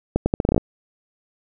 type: accelerating click train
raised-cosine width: 2 ms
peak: -4 dBFS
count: 10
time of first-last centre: 0.16-0.579 s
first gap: 100 ms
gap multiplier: 0.79
effects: none

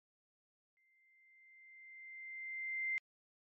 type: tone with exponential growth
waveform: sine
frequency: 2087 Hz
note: C7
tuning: 5 cents flat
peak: -33 dBFS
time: 0.77-2.98 s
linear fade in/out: 0 ms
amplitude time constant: 480 ms
effects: MP3 32 kbps

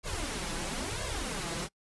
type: noise with flanger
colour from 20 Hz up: pink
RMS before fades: -35 dBFS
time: 0.03-1.69 s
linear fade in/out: 50 ms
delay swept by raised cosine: 1.8 to 6 ms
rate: 1 Hz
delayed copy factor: +0.9
effects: noise-tail reverb RT60 0.1 s tail -25 dB re dry + resampled to 24000 Hz

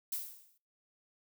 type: noise with exponential decay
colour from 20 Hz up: violet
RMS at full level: -34 dBFS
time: 0.12-0.58 s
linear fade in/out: 5 ms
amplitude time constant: 100 ms
effects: noise-tail reverb RT60 0.4 s tail -25 dB re dry

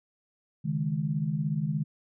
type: chord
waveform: sine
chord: C# suspended second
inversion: none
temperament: equal with one note detuned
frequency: 138.59 / 155.56 / 208.7 Hz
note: C#3 / D#3 / G#3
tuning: 0 / 0 / +9 cents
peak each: -33 / -28 / -33 dBFS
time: 0.64-1.84 s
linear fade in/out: 20 ms
effects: none

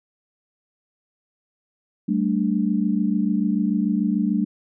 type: chord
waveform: sine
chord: G suspended second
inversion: none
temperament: equal with one note detuned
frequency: 193.19 / 220 / 293.7 Hz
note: G3 / A3 / D4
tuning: -25 / 0 / 0 cents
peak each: -22 / -22 / -25 dBFS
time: 2.08-4.45 s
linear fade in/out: 10 ms
effects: none

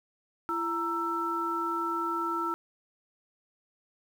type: tone cluster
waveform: sine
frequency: 337.2 / 930 / 1330 Hz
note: E4 / A#5 / E6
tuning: +39 / -4 / +15 cents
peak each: -34 / -35 / -30 dBFS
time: 0.49-2.54 s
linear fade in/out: 0 ms
effects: 9-bit

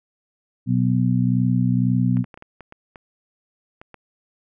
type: harmonic tone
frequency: 62 Hz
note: B1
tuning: 7 cents sharp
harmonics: 2 / 3 / 4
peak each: -19 / -21 / -22 dBFS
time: 0.66-2.25 s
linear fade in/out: 50 ms
type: clicks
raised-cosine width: 0.5 ms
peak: -25 dBFS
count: 10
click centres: 2.17 / 2.243 / 2.342 / 2.375 / 2.424 / 2.607 / 2.724 / 2.958 / 3.815 / 3.943 s
effects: none

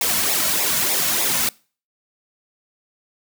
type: noise with flanger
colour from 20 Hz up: white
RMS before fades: -20 dBFS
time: 0.01-1.49 s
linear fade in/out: 2 ms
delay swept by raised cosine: 0.65 to 2.55 ms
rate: 3.3 Hz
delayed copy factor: -0.75
effects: noise-tail reverb RT60 0.4 s tail -25 dB re dry

